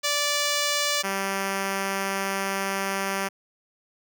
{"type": "tone pair in turn", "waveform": "5% pulse", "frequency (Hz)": [583, 195.08], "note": ["D5", "G3"], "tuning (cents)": [-13, -8], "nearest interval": "octave + perfect fifth", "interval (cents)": 1895, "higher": "first", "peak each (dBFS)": [-11, -14], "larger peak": "first", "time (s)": [[0.03, 1.03], [1.03, 3.29]], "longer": "second", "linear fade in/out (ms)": 20, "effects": []}